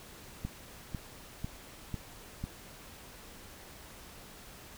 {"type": "click train", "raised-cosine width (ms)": 5, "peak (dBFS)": -23, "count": 5, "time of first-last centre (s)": [0.45, 2.44], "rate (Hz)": 2.01, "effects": ["pink hiss -51 dBFS RMS until 4.77 s"]}